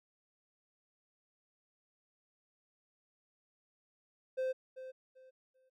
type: tone with echo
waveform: triangle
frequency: 519 Hz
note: C5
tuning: 14 cents flat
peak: -30 dBFS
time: 4.37-4.53 s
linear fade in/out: 20 ms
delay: 390 ms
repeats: 3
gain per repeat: -12 dB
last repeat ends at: 5.7 s
effects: none